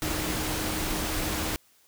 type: tone in noise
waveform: sine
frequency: 311.1 Hz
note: D#4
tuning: in tune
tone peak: -36 dBFS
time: 0.02-1.56 s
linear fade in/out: 0 ms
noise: pink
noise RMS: -30 dBFS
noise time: 0.02-1.56 s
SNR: -9 dB
effects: white hiss -62 dBFS RMS until 1.87 s